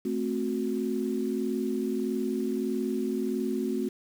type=chord; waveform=sine; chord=F# diminished; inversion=first; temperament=equal with one note detuned; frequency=220 / 261.6 / 365.5 Hz; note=A3 / C4 / F#4; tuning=0 / 0 / -21 cents; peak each=-31 dBFS; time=0.05-3.89 s; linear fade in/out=5 ms; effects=8-bit